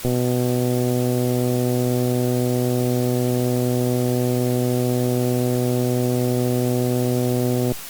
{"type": "click train", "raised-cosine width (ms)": 2, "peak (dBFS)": -9, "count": 952, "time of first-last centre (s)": [0.05, 7.719], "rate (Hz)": 124, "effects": ["white hiss -35 dBFS RMS until 7.89 s", "Opus 48 kbps"]}